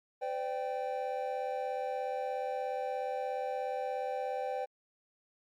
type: chord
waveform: triangle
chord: C suspended second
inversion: none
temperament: equal with one note detuned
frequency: 510.4 / 587.3 / 784 Hz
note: C5 / D5 / G5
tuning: -43 / 0 / 0 cents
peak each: -35 / -38 / -35 dBFS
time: 0.21-4.66 s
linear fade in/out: 20 ms
effects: Opus 48 kbps